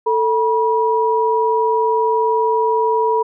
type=tone pair together; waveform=sine; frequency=443.7 / 965 Hz; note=A4 / B5; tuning=+14 / -40 cents; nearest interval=octave + minor second; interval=1346 cents; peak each=-16 dBFS; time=0.06-3.23 s; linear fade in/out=10 ms; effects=none